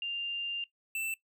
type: tone pair in turn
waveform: sine / square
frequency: 2794 / 2664 Hz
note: F7 / E7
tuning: 0 / +18 cents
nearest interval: minor second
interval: 82 cents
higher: first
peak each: -32 / -33 dBFS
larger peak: first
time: 0.02-0.64 / 0.95-1.14 s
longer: first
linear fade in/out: 2 ms
effects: noise-tail reverb RT60 0.1 s tail -18 dB re dry